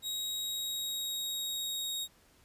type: tone with pitch glide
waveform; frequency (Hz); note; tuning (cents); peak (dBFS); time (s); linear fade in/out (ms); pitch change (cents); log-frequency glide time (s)
sawtooth; 3800 to 3761; A#7 to A#7; +33 to +15; -31; 0.02-2.08; 50; -18; 0.41-1.96
effects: pink hiss -64 dBFS RMS until 2.44 s + resampled to 32000 Hz